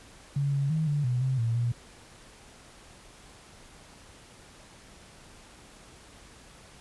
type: tone with pitch steps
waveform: sine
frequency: 141 / 139.5 / 157.9 / 146 / 123.8 / 131.2 / 115.2 / 119.3 Hz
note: C#3 / C#3 / D#3 / D3 / B2 / C3 / A#2 / A#2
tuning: +30 / +11 / +26 / -10 / +5 / +5 / -20 / +41 cents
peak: -24 dBFS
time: 0.36-1.72 s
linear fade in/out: 5 ms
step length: 170 ms
effects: pink hiss -52 dBFS RMS until 6.8 s + resampled to 24000 Hz